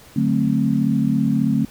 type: chord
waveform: sine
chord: D dominant seventh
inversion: none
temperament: equal with one note detuned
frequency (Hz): 146.83 / 185 / 220 / 263.7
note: D3 / F#3 / A3 / C4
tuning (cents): 0 / 0 / 0 / +14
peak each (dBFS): -22 / -24 / -19 / -21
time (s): 0.16-1.65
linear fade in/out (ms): 5
effects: pink hiss -46 dBFS RMS until 1.7 s